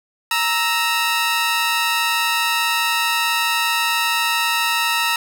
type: tone pair together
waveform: 15% pulse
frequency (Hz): 932.3 / 1310.9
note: A#5 / E6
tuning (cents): 0 / -10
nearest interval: tritone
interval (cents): 590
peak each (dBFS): -13 / -14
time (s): 0.31-5.16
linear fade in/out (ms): 2
effects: none